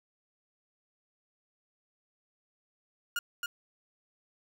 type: tone with echo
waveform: 30% pulse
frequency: 1424 Hz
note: F6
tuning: 33 cents sharp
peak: -27 dBFS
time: 3.16-3.19 s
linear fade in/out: 2 ms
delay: 270 ms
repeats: 1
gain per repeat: -3 dB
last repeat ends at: 3.46 s
effects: none